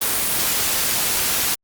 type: noise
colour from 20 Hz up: white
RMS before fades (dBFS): -20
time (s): 0.01-1.55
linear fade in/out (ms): 10
effects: Opus 32 kbps